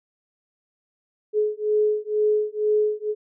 sine beating tone pair, 423.2 / 425.3 Hz, G#4 / G#4, +33 / +41 cents, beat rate 2.1 Hz, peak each -22 dBFS, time 1.33-3.15 s, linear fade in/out 50 ms, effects none

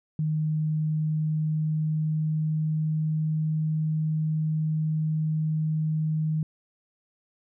sine tone with pitch glide, 154.9 to 156.07 Hz, D#3 to D#3, -7 to +6 cents, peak -23 dBFS, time 0.19-6.43 s, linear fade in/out 2 ms, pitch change +13 cents, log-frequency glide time 0.71-3.58 s, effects none

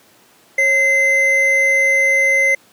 triangle tone pair together, 545 / 2062 Hz, C#5 / C7, -29 / -26 cents, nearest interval octave + major seventh, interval 2303 cents, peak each -19 / -10 dBFS, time 0.58-2.55 s, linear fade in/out 5 ms, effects pink hiss -50 dBFS RMS until 2.72 s + high-pass 200 Hz 12 dB/octave

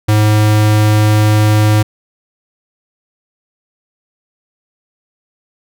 square tone, 106.5 Hz, G#2, 44 cents sharp, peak -8 dBFS, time 0.08-1.83 s, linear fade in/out 10 ms, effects none

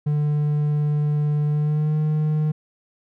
triangle tone with pitch glide, 148.5 to 153.2 Hz, D3 to D#3, +20 to -27 cents, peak -16 dBFS, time 0.06-2.52 s, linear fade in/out 10 ms, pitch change +53 cents, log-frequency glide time 1.48-1.96 s, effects none

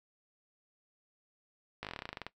slowing click train, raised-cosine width 0.3 ms, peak -23 dBFS, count 15, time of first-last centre 1.83-2.266 s, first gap 18 ms, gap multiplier 1.08, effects noise-tail reverb RT60 0.1 s tail -17 dB re dry

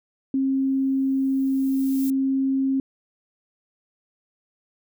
sine tone, 268.2 Hz, C4, 43 cents sharp, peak -19 dBFS, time 0.34-2.8 s, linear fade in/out 2 ms
violet noise with exponential growth, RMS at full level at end -35 dBFS, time 0.53-2.1 s, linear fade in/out 1 ms, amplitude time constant 340 ms
effects none

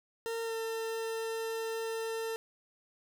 40% pulse tone with pitch glide, 457.2 to 450.6 Hz, A#4 to A4, -34 to +41 cents, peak -33 dBFS, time 0.26-2.36 s, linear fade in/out 0 ms, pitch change -25 cents, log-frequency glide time 0.43-0.54 s, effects none

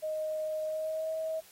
sine tone with pitch glide, 622.3 to 638.3 Hz, D#5 to D#5, 0 to +44 cents, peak -31 dBFS, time 0.02-1.41 s, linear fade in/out 20 ms, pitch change +44 cents, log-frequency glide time 0.64-1.13 s, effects white hiss -57 dBFS RMS until 1.51 s + AAC 48 kbps

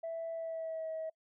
sine tone with pitch glide, 659.3 to 640.2 Hz, E5 to D#5, 0 to +49 cents, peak -35 dBFS, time 0.03-1.1 s, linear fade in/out 10 ms, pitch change -51 cents, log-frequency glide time 0.33-0.89 s, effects noise-tail reverb RT60 0.1 s tail -26 dB re dry + tanh soft clip ceiling -33 dBFS

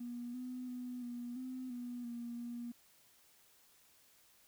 triangle tone with pitch steps, 240.9 / 251.6 / 248.1 / 241.3 / 256.6 / 243.6 / 237 / 238.5 Hz, B3 / B3 / B3 / B3 / C4 / B3 / A#3 / A#3, -43 / +32 / +8 / -40 / -34 / -24 / +29 / +40 cents, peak -37 dBFS, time 0-2.72 s, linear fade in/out 10 ms, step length 340 ms, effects tanh soft clip ceiling -39 dBFS + white hiss -67 dBFS RMS until 4.47 s

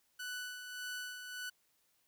sawtooth tone with tremolo, 1488 Hz, F#6, 9 cents sharp, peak -36 dBFS, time 0.19-1.5 s, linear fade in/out 10 ms, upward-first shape sine, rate 1.7 Hz, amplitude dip 50%, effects white hiss -75 dBFS RMS until 2.07 s

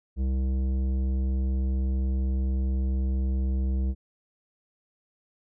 sine tone with tanh clipping, 65.41 Hz, C2, in tune, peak -25 dBFS, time 0.16-3.95 s, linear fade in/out 50 ms, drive 12 dB, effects none

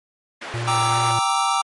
white band-pass noise, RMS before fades -33 dBFS, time 0.41-1.12 s, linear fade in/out 10 ms, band 310 to 2000 Hz, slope 12 dB/octave
square tone with vibrato, 116.54 Hz, A#2, in tune, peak -25 dBFS, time 0.54-1.19 s, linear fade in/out 0 ms, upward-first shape sine, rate 2.6 Hz, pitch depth 19 cents each way
square chord, E half-diminished seventh, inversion first, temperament equal, 784 / 932.3 / 1174.7 / 1318.5 Hz, G5 / Bb5 / D6 / E6, 0 / 0 / 0 / 0 cents, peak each -24 / -25 / -24 / -25 dBFS, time 0.67-1.62 s, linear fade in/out 10 ms
effects MP3 48 kbps

